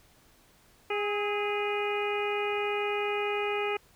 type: harmonic tone with a mistuned harmonic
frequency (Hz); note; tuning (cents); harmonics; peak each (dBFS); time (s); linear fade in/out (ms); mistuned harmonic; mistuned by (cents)
411.3; G#4; -17; 1 / 2 / 3 / 4 / 5 / 6 / 7; -30 / -35 / -37 / -45 / -39 / -35 / -42; 0.9-3.77; 5; 3; +50
effects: pink hiss -61 dBFS RMS until 3.95 s